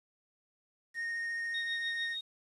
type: tone with vibrato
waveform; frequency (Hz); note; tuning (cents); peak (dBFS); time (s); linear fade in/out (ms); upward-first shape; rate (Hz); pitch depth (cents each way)
triangle; 1852; A#6; -12; -32; 0.94-2.17; 50; triangle; 14; 10
type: tone with tremolo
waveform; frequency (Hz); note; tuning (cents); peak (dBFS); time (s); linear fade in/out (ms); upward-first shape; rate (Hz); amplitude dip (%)
sine; 3729; A#7; 0; -34; 1.54-2.21; 5; triangle; 6.7; 95
effects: resampled to 24000 Hz + 10-bit